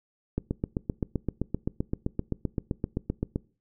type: click train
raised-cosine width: 3 ms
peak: -14 dBFS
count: 24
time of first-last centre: 0.38-3.359 s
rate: 7.72 Hz
effects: noise-tail reverb RT60 0.4 s tail -23 dB re dry